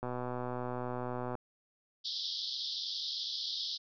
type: click train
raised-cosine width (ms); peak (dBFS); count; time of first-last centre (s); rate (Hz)
1; -24; 165; 0.03-1.353; 124
type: band-pass noise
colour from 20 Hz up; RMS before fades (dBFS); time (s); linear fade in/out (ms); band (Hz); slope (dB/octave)
pink; -38; 2.04-3.78; 20; 3300 to 5300; 96
effects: none

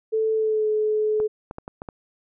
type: tone with pitch glide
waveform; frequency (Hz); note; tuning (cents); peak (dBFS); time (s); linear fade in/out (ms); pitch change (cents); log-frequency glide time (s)
sine; 440 to 428.5; A4 to A4; 0 to -46; -19; 0.12-1.28; 20; -46; 0.34-0.68
type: clicks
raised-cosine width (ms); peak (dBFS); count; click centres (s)
1; -20; 6; 1.201 / 1.511 / 1.584 / 1.679 / 1.819 / 1.888
effects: none

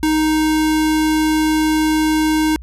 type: tone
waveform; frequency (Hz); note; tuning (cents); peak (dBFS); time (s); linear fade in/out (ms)
square; 311.1; D#4; 0; -14; 0.03-2.56; 0
effects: added 60 Hz sine -31 dBFS peak until 2.62 s + resampled to 32000 Hz

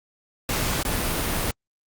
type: noise with dropouts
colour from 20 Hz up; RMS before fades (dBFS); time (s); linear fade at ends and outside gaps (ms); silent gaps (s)
pink; -25; 0.49-1.51; 2; 0.829-0.85
effects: Opus 48 kbps

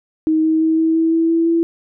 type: tone with pitch steps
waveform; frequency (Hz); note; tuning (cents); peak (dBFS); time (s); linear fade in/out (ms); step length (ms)
sine; 315.2 / 317.8 / 320.3 / 322.9 / 325.6 / 328.2 / 330.9 / 333.6; D#4 / D#4 / E4 / E4 / E4 / E4 / E4 / E4; +23 / +37 / -50 / -36 / -21 / -8 / +7 / +21; -12; 0.27-1.63; 0; 170
effects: none

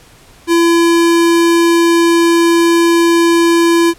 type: tone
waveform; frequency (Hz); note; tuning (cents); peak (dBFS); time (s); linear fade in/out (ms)
square; 337.6; E4; +41; -8; 0.47-3.94; 50
effects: pink hiss -43 dBFS RMS until 3.98 s + low-pass 12000 Hz 12 dB/octave

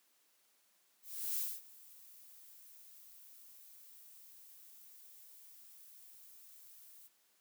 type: noise with ADSR envelope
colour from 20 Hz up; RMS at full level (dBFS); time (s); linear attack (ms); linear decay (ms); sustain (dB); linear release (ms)
violet; -36; 1.02-7.09; 360; 230; -22; 30
effects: white hiss -73 dBFS RMS until 7.4 s + high-pass 200 Hz 12 dB/octave

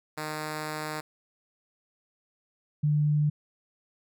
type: tone pair in turn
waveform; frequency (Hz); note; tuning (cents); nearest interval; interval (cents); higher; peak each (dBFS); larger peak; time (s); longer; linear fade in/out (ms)
5% pulse / sine; 153.8 / 149.08; D#3 / D3; -20 / +26; minor second; 54; first; -21; neither; 0.17-1.01 / 2.83-3.3; first; 10
effects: none

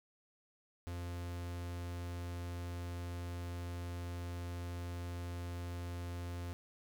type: tone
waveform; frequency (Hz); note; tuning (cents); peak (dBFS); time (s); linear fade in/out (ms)
45% pulse; 87.31; F2; 0; -40; 0.87-6.53; 0
effects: none

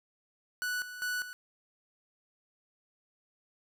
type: tone with tremolo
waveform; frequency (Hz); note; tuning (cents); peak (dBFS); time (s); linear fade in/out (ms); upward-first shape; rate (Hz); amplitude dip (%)
45% pulse; 1480; F#6; 0; -31; 0.62-1.33; 0; square; 2.5; 70
effects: none

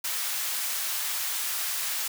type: high-pass noise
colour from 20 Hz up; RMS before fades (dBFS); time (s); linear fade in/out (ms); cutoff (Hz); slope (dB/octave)
white; -30; 0.04-2.08; 5; 930; 12
effects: none

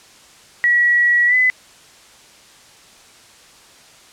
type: tone with pitch glide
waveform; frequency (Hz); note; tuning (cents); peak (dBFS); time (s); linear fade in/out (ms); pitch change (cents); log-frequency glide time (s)
sine; 1927 to 2011; B6 to B6; -43 to +31; -11; 0.64-1.5; 0; +74; 1.27-1.35
effects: white hiss -46 dBFS RMS until 4.12 s + low-pass 8000 Hz 12 dB/octave

